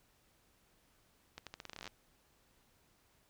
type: accelerating click train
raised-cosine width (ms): 0.2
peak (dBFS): -28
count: 15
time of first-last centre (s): 1.38-1.876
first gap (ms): 87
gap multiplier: 0.84
effects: pink hiss -71 dBFS RMS until 3.29 s